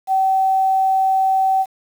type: tone with quantisation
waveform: sine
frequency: 766 Hz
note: G5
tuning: 40 cents flat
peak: -13 dBFS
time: 0.07-1.66 s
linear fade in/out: 50 ms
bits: 7
effects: none